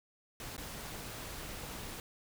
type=noise with dropouts; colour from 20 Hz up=pink; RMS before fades=-44 dBFS; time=0.4-2 s; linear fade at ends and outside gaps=1 ms; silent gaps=0.566-0.579 s; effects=none